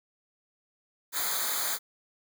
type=noise with comb filter; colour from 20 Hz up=white; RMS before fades=-30 dBFS; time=1.12-1.79 s; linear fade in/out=50 ms; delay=0.36 ms; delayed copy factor=-1; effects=none